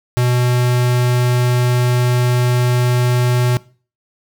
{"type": "tone", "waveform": "square", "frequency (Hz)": 123.47, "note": "B2", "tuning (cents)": 0, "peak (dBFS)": -13, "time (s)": [0.17, 3.57], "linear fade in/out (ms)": 0, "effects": ["noise-tail reverb RT60 0.4 s tail -21 dB re dry"]}